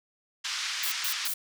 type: band-pass noise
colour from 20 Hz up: white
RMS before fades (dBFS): -33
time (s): 0.44-1.28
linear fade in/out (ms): 10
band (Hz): 1200 to 5900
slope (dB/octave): 24
type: noise bursts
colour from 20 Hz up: blue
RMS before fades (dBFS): -31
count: 3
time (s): 0.83-1.34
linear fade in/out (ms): 5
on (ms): 90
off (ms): 120
effects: none